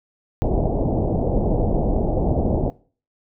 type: low-pass noise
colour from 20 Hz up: pink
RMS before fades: -20 dBFS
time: 0.42-2.7 s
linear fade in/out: 0 ms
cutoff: 760 Hz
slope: 48 dB/octave
effects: noise-tail reverb RT60 0.4 s tail -20 dB re dry